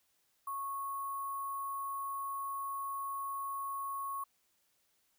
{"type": "tone with sample-and-hold", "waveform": "sine", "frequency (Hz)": 1100, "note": "C#6", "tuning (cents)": -14, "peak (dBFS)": -36, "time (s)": [0.47, 4.24], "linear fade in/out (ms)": 5, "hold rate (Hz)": 11025, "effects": ["white hiss -75 dBFS RMS until 5.18 s"]}